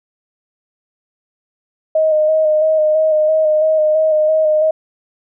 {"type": "tone with vibrato", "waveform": "sine", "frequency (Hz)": 622.3, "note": "D#5", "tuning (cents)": 0, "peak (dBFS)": -10, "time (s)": [1.95, 4.71], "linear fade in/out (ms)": 5, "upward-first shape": "square", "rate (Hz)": 3, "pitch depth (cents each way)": 21, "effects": []}